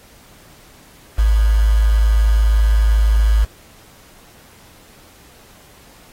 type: tone with quantisation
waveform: sine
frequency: 53.5 Hz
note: A1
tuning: 48 cents flat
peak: -10 dBFS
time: 1.18-3.45 s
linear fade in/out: 10 ms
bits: 5
effects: pink hiss -47 dBFS RMS until 6.12 s + AAC 48 kbps